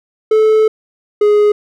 triangle tone pair in turn, 435 / 417 Hz, A4 / G#4, -20 / +7 cents, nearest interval minor second, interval 73 cents, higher first, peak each -5 / -5 dBFS, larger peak neither, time 0.31-0.68 / 1.21-1.52 s, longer first, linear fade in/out 5 ms, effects none

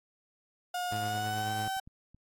35% pulse tone with pitch glide, 717 to 768.5 Hz, F5 to G5, +45 to -35 cents, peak -30 dBFS, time 0.74-1.8 s, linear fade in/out 5 ms, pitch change +120 cents, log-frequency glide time 1.02-1.51 s
sawtooth tone with tremolo, 106.5 Hz, G#2, 44 cents sharp, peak -31 dBFS, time 0.92-1.68 s, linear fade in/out 0 ms, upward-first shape sine, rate 9.2 Hz, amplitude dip 25%
clicks, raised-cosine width 5 ms, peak -46 / -45 / -37 / -43 dBFS, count 4, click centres 1.335 / 1.767 / 1.875 / 2.146 s
effects AAC 64 kbps

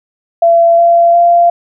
sine tone with pitch steps, 676 / 683.1 / 690.2 Hz, E5 / F5 / F5, +43 / -38 / -21 cents, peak -4 dBFS, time 0.42-1.5 s, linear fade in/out 5 ms, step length 360 ms, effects none

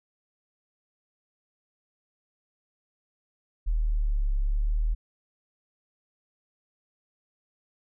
sine linear two-way sweep, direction down then up, 40 to 34.36 to 40 Hz, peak -22 dBFS, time 3.66-4.95 s, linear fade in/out 20 ms, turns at 4.36 s, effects none

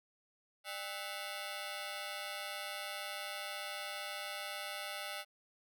10% pulse ring-modulated tone, 698.5 Hz, F5, in tune, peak -29 dBFS, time 0.64-5.25 s, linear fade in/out 50 ms, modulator 101 Hz, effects none

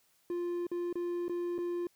triangle tone with dropouts, 349.2 Hz, F4, in tune, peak -30 dBFS, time 0.3-1.87 s, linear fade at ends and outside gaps 2 ms, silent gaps 0.668-0.715 / 0.928-0.955 / 1.282-1.295 / 1.581-1.586 s, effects white hiss -70 dBFS RMS until 1.95 s

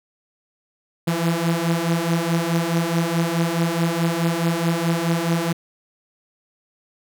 sawtooth beating tone pair, 164.81 / 169.51 Hz, E3 / E3, 0 / +49 cents, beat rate 4.7 Hz, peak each -19 / -17 dBFS, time 1.07-5.53 s, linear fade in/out 10 ms, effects none

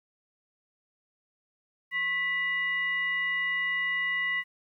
sine tone with frequency modulation, 1975.5 Hz, B6, in tune, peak -26 dBFS, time 1.91-4.44 s, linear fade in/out 50 ms, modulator 900 Hz, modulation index 0.42, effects 11-bit

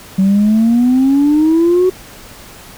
sine exponential sweep, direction up, 188.6 to 374.9 Hz, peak -6 dBFS, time 0.18-1.9 s, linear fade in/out 10 ms, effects tanh soft clip ceiling -5 dBFS + pink hiss -36 dBFS RMS until 2.77 s

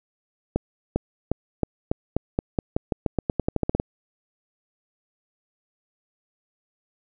accelerating click train, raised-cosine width 2 ms, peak -8 dBFS, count 20, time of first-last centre 0.56-3.799 s, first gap 400 ms, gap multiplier 0.89, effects none

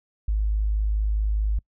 sine tone, 52.4 Hz, G#1, 16 cents sharp, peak -20 dBFS, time 0.28-1.59 s, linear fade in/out 5 ms, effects noise-tail reverb RT60 0.1 s tail -26 dB re dry

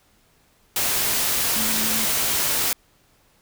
sine tone in noise, 220 Hz, A3, in tune, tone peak -30 dBFS, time 1.56-2.05 s, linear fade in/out 2 ms, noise white, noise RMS -22 dBFS, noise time 0.76-2.73 s, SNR -11 dB, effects pink hiss -60 dBFS RMS until 3.41 s

